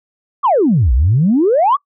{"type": "exponential two-way sweep", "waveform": "sine", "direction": "down then up", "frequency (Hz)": [1200, 55.5, 1200], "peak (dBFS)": -8, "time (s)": [0.43, 1.77], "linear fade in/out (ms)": 20, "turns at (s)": 0.93, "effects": ["noise-tail reverb RT60 0.1 s tail -24 dB re dry", "tanh soft clip ceiling -4 dBFS"]}